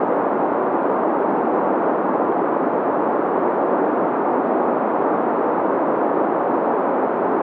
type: band-pass noise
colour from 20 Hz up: pink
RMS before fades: -19 dBFS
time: 0-7.42 s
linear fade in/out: 5 ms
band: 270 to 1100 Hz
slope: 24 dB/octave
effects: none